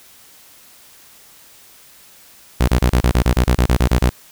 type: tone bursts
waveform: sawtooth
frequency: 61.74 Hz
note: B1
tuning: in tune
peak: -7 dBFS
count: 14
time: 2.6-4.097 s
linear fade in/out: 10 ms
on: 80 ms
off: 29 ms
effects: white hiss -46 dBFS RMS until 4.31 s

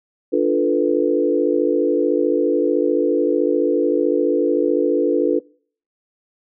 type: chord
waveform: sine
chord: B half-diminished seventh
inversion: first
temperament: equal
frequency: 293.7 / 349.2 / 440 / 493.9 Hz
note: D4 / F4 / A4 / B4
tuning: 0 / 0 / 0 / 0 cents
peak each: -20 dBFS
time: 0.32-5.4 s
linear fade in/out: 20 ms
effects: noise-tail reverb RT60 0.5 s tail -24 dB re dry

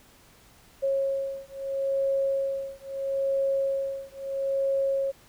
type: beating tone pair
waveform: sine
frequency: 545 / 545.76 Hz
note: C#5 / C#5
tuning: -29 / -27 cents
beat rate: 0.76 Hz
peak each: -28 dBFS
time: 0.82-5.12 s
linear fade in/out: 20 ms
effects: pink hiss -56 dBFS RMS until 5.28 s

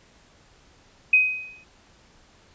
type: tone with exponential decay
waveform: sine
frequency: 2515 Hz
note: D#7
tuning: 18 cents sharp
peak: -11 dBFS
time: 1.13-1.64 s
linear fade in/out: 5 ms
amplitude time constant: 110 ms
effects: pink hiss -56 dBFS RMS until 2.54 s + resampled to 16000 Hz

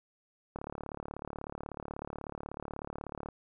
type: click train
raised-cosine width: 1 ms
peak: -25 dBFS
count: 100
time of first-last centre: 0.56-3.287 s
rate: 36.3 Hz
effects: none

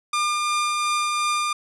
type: tone with tremolo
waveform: sawtooth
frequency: 1202 Hz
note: D6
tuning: 40 cents sharp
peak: -16 dBFS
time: 0.13-1.53 s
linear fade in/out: 5 ms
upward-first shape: triangle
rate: 2.8 Hz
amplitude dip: 25%
effects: resampled to 24000 Hz

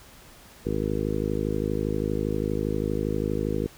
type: harmonic tone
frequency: 52.5 Hz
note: G#1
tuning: 19 cents sharp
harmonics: 1 / 2 / 3 / 4 / 5 / 6 / 7 / 8 / 9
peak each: -33 / -33 / -33 / -33 / -33 / -33 / -33 / -33 / -33 dBFS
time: 0.65-3.67 s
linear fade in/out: 10 ms
effects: pink hiss -50 dBFS RMS until 3.77 s

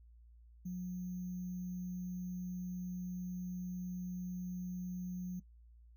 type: tone with sample-and-hold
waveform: sine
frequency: 180.9 Hz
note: F#3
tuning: 39 cents flat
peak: -38 dBFS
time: 0.65-5.4 s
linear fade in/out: 10 ms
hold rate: 6300 Hz
effects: noise-tail reverb RT60 0.1 s tail -20 dB re dry + added 58 Hz sine -57 dBFS peak until 5.96 s

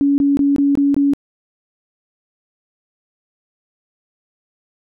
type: tone bursts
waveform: sine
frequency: 281.8 Hz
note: C#4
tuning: 29 cents sharp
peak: -11 dBFS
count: 6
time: 0.01-1.135 s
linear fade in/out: 0 ms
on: 170 ms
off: 21 ms
effects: none

